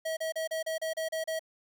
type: tone bursts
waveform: square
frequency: 642 Hz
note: E5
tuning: 46 cents flat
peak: -31 dBFS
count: 9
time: 0.05-1.394 s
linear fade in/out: 10 ms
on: 120 ms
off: 33 ms
effects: 10-bit